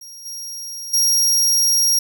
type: tone with level steps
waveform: sawtooth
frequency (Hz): 5620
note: F8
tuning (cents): +10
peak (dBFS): -33 / -26 / -11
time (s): 0.01-1.99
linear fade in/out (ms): 5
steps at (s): 0.25 / 0.93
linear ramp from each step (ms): 10
effects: none